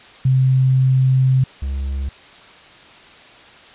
sine / triangle tone pair in turn, 130.81 / 68.1 Hz, C3 / C#2, 0 / -30 cents, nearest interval major seventh, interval 1130 cents, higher first, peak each -11 / -18 dBFS, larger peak first, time 0.25-1.44 / 1.62-2.09 s, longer first, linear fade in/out 5 ms, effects white hiss -43 dBFS RMS until 3.74 s + resampled to 8000 Hz

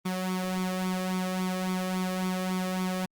sawtooth tone with flanger, 185 Hz, F#3, in tune, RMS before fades -30 dBFS, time 0.05-3.06 s, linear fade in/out 10 ms, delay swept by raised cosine 0.86 to 1.72 ms, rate 3.6 Hz, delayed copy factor +0.65, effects Opus 32 kbps

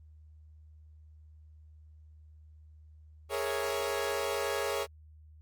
sawtooth chord, A# half-diminished seventh, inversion third, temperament equal, 415.3 / 466.2 / 554.4 / 659.3 Hz, G#4 / A#4 / C#5 / E5, 0 / 0 / 0 / 0 cents, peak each -31 / -33 / -31 / -37 dBFS, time 3.29-4.87 s, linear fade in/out 50 ms, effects added 77 Hz sine -52 dBFS peak until 5.41 s + Opus 32 kbps

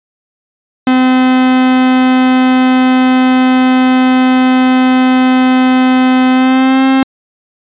45% pulse tone with pitch glide, 256.6 to 265.5 Hz, C4 to C4, -34 to +25 cents, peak -6 dBFS, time 0.87-7.03 s, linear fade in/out 2 ms, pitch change +59 cents, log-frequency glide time 6.32-6.85 s, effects resampled to 8000 Hz

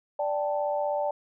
sine chord, D suspended fourth, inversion none, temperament equal, 587.3 / 784 / 880 Hz, D5 / G5 / A5, 0 / 0 / 0 cents, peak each -27 / -32 / -32 dBFS, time 0.19-1.11 s, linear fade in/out 5 ms, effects none

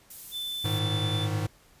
violet noise, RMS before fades -40 dBFS, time 0.1-0.79 s, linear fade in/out 5 ms
triangle tone, 3520 Hz, A7, in tune, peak -30 dBFS, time 0.31-1.28 s, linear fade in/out 50 ms
square chord, Ab suspended second, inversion none, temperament equal with one note detuned, 103.83 / 113.62 / 155.56 Hz, Ab2 / Bb2 / Eb3, 0 / -44 / 0 cents, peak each -29 / -35 / -34 dBFS, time 0.64-1.47 s, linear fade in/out 10 ms
effects pink hiss -59 dBFS RMS until 1.8 s + resampled to 32000 Hz

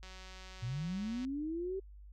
click train, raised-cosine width 0.2 ms, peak -35 dBFS, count 229, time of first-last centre 0.03-1.249 s, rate 187 Hz
sine linear sweep, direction up, 110 to 392 Hz, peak -35 dBFS, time 0.62-1.8 s, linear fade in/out 10 ms
effects added 50 Hz sine -50 dBFS peak until 2.12 s

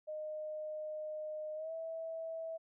sine tone with pitch glide, 615 to 651.6 Hz, D#5 to E5, -20 to -20 cents, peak -39 dBFS, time 0.07-2.58 s, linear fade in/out 20 ms, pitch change +100 cents, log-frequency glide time 1.55-1.72 s, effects none

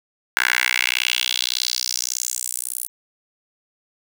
10% pulse tone with high-pass filter sweep, 61.74 Hz, B1, in tune, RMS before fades -23 dBFS, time 0.37-2.88 s, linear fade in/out 0 ms, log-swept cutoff 1600 to 11000 Hz, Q 3.1, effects none

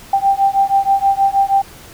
sine beating tone pair, 784 / 790.3 Hz, G5 / G5, 0 / +14 cents, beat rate 6.3 Hz, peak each -14 dBFS, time 0.13-1.62 s, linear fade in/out 5 ms, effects pink hiss -39 dBFS RMS until 1.93 s

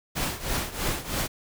pink noise with tremolo, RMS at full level -26 dBFS, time 0.15-1.28 s, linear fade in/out 20 ms, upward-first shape triangle, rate 3.1 Hz, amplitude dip 85%, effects none

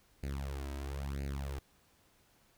sawtooth tone with flanger, 69.2 Hz, C#2, 2 cents flat, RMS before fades -39 dBFS, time 0.23-1.59 s, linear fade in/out 0 ms, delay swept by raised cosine 0.44 to 3.14 ms, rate 1 Hz, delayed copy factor +0.9, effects pink hiss -68 dBFS RMS until 2.57 s

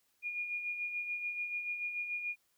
sine tone with tremolo, 2432 Hz, D#7, 40 cents flat, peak -33 dBFS, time 0.22-2.36 s, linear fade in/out 50 ms, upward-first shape sine, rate 6.9 Hz, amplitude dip 50%, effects white hiss -75 dBFS RMS until 2.57 s

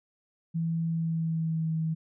sine tone with pitch glide, 164.81 to 160.4 Hz, E3 to E3, 0 to -47 cents, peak -26 dBFS, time 0.54-1.95 s, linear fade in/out 20 ms, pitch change -47 cents, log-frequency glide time 0.87-1.72 s, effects none

